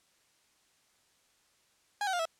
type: tone with pitch steps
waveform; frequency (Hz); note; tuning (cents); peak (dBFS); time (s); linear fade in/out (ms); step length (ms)
30% pulse; 820 / 760.7 / 705.7 / 654.6; G#5 / F#5 / F5 / E5; -22 / +48 / +18 / -12; -27; 2.01-2.254; 2; 61
effects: white hiss -69 dBFS RMS until 2.39 s + low-pass 9000 Hz 12 dB/octave